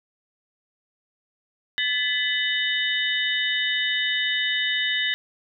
sine tone cluster, 1732 / 1998 / 2990 / 3673 Hz, A6 / B6 / F#7 / A#7, -28 / +20 / +17 / -26 cents, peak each -27 dBFS, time 1.78-5.14 s, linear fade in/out 0 ms, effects none

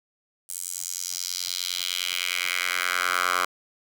10% pulse tone with high-pass filter sweep, 89.7 Hz, F2, 47 cents sharp, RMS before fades -28 dBFS, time 0.49-3.45 s, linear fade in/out 5 ms, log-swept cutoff 8900 to 1100 Hz, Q 2.3, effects none

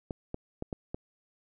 clicks, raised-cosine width 2 ms, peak -21 dBFS, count 5, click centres 0.108 / 0.344 / 0.624 / 0.728 / 0.945 s, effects none

